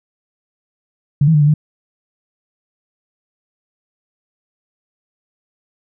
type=tone with pitch steps; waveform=sine; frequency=143.1 / 160.9 / 149.8 / 146 / 151.5 Hz; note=D3 / E3 / D3 / D3 / D#3; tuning=-45 / -42 / +35 / -10 / -46 cents; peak=-8 dBFS; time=1.21-1.54 s; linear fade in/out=5 ms; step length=66 ms; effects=none